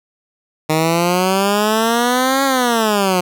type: exponential two-way sweep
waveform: 10% pulse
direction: up then down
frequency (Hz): 154.6 to 275.5 to 177.5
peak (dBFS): -5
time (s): 0.69-3.21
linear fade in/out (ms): 10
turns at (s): 2.44
effects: none